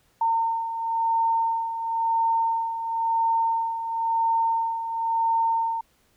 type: beating tone pair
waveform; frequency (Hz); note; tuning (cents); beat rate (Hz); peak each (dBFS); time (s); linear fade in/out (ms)
sine; 910 / 910.97; A#5 / A#5; -42 / -40; 0.97; -29 / -22; 0.21-5.81; 5
effects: pink hiss -64 dBFS RMS until 6.16 s